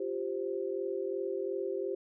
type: chord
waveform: sine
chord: F suspended second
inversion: none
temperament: equal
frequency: 349.2 / 392 / 523.3 Hz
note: F4 / G4 / C5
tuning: 0 / 0 / 0 cents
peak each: -38 / -34 / -38 dBFS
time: 0-1.95 s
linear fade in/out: 5 ms
effects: none